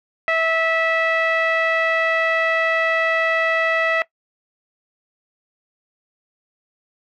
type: tone with low-pass filter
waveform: sawtooth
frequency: 653 Hz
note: E5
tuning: 17 cents flat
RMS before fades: -19 dBFS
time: 0.28-4.02 s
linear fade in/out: 0 ms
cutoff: 2200 Hz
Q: 4.5
effects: noise-tail reverb RT60 0.1 s tail -19 dB re dry